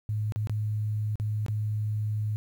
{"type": "tone with dropouts", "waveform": "sine", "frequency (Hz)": 106.5, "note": "G#2", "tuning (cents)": 44, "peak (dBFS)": -26, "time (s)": [0.09, 2.36], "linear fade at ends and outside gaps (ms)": 0, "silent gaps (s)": [[0.322, 0.36], [0.472, 0.496], [1.156, 1.199], [1.463, 1.483]], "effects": ["10-bit"]}